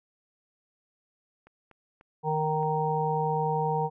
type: clicks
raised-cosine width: 0.5 ms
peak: -38 dBFS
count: 4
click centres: 1.47 / 1.713 / 2.011 / 2.63 s
type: harmonic tone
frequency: 155.2 Hz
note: D#3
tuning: 4 cents flat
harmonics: 1 / 3 / 5 / 6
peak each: -30 / -30 / -30 / -30 dBFS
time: 2.23-3.9 s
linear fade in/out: 50 ms
effects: none